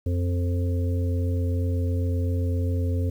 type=harmonic tone with a mistuned harmonic; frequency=87.8 Hz; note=F2; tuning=10 cents sharp; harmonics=1 / 3 / 5 / 6; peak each=-22 / -32 / -36 / -38 dBFS; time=0.06-3.1 s; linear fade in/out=5 ms; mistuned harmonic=3; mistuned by=-19 cents; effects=9-bit